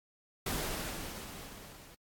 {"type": "noise with level ramp", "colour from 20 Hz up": "pink", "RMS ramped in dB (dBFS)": [-34, -55], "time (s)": [0.46, 1.95], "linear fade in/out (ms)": 5, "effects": ["AAC 64 kbps"]}